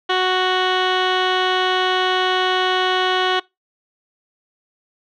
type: tone with low-pass filter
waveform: 15% pulse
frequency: 370 Hz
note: F#4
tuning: in tune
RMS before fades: -18 dBFS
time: 0.09-3.4 s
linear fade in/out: 10 ms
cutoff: 2900 Hz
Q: 4
effects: noise-tail reverb RT60 0.2 s tail -23 dB re dry